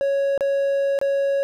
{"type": "tone with dropouts", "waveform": "triangle", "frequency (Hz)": 554.4, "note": "C#5", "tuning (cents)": 0, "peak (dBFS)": -16, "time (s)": [0.01, 1.43], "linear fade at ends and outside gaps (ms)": 0, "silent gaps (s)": [[0.377, 0.408], [0.989, 1.014]], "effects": []}